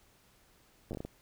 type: slowing click train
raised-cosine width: 2 ms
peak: -26 dBFS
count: 7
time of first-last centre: 0.91-1.05 s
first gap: 9 ms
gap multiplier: 1.38
effects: pink hiss -65 dBFS RMS until 1.21 s

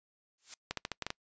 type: noise with exponential growth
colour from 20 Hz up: blue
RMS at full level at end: -37 dBFS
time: 0.38-0.54 s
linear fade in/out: 2 ms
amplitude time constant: 34 ms
type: clicks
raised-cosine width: 0.2 ms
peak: -17 dBFS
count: 7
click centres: 0.71 / 0.773 / 0.851 / 0.917 / 1.023 / 1.066 / 1.104 s
effects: noise-tail reverb RT60 0.1 s tail -26 dB re dry + resampled to 16000 Hz

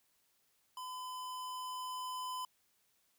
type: tone with level ramp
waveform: square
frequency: 1012 Hz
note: B5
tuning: 42 cents sharp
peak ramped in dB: -43 to -39 dBFS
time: 0.77-2.45 s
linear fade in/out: 2 ms
effects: white hiss -75 dBFS RMS until 3.18 s

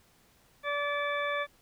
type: harmonic tone with a mistuned harmonic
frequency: 578 Hz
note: D5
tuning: 28 cents flat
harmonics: 1 / 2 / 3 / 4 / 6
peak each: -33 / -34 / -35 / -37 / -42 dBFS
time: 0.63-1.47 s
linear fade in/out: 50 ms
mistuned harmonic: 6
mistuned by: +18 cents
effects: pink hiss -64 dBFS RMS until 1.61 s

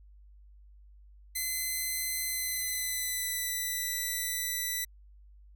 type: tone with pitch glide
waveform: 5% pulse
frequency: 2045 to 1979.9 Hz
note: C7 to B6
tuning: -40 to +4 cents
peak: -21 dBFS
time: 1.35-4.85 s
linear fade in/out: 10 ms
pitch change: -56 cents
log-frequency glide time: 2.26-3.54 s
effects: added 50 Hz sine -52 dBFS peak until 5.55 s

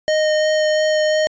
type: tone with vibrato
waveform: square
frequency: 617 Hz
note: D#5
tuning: 15 cents flat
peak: -15 dBFS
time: 0.08-1.27 s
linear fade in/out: 0 ms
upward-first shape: sine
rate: 2.9 Hz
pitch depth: 8 cents each way
effects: resampled to 16000 Hz

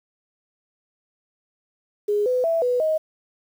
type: tone with pitch steps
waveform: sine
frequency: 414.2 / 503 / 661 / 494.1 / 628 Hz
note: G#4 / B4 / E5 / B4 / D#5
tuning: -5 / +32 / +5 / +1 / +16 cents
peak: -18 dBFS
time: 2.08-2.98 s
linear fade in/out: 10 ms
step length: 180 ms
effects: 8-bit

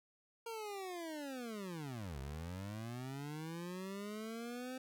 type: linear two-way sweep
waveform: 25% pulse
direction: down then up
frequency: 465.6 to 65 to 260.4 Hz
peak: -39 dBFS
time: 0.46-4.78 s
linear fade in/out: 5 ms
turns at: 2.19 s
effects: none

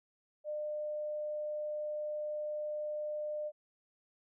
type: tone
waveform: sine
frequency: 602 Hz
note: D5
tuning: 43 cents sharp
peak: -35 dBFS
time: 0.44-3.52 s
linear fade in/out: 50 ms
effects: none

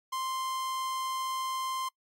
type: tone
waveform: 45% pulse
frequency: 1046.5 Hz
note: C6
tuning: in tune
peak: -31 dBFS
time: 0.12-1.89 s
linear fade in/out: 10 ms
effects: noise-tail reverb RT60 0.1 s tail -24 dB re dry + MP3 64 kbps

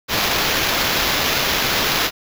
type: noise with sample-and-hold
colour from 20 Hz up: violet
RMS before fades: -19 dBFS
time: 0.08-2.11 s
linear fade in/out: 50 ms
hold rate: 8820 Hz
effects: none

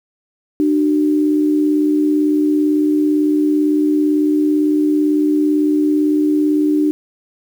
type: tone pair together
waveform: sine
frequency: 299.9 / 377.8 Hz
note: D4 / F#4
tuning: +36 / +36 cents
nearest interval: major third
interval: 400 cents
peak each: -12 / -21 dBFS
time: 0.6-6.91 s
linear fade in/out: 0 ms
effects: 7-bit

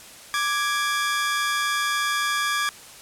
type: tone pair together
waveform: sawtooth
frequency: 1174.7 / 1661.3 Hz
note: D6 / G#6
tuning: 0 / 0 cents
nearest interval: tritone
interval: 600 cents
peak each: -21 dBFS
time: 0.34-2.69 s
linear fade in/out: 0 ms
effects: white hiss -44 dBFS RMS until 3.01 s + low-pass 11000 Hz 12 dB/octave

